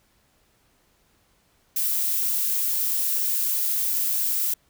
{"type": "noise", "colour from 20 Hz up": "violet", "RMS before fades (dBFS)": -24, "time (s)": [1.76, 4.54], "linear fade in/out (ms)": 5, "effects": ["pink hiss -64 dBFS RMS until 4.69 s"]}